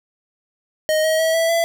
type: tone with pitch steps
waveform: square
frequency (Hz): 622.3 / 633.9 / 645.7 / 657.8 / 670.1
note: D#5 / D#5 / E5 / E5 / E5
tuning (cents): 0 / +32 / -36 / -4 / +28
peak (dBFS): -16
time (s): 0.89-1.64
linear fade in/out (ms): 0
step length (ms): 150
effects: none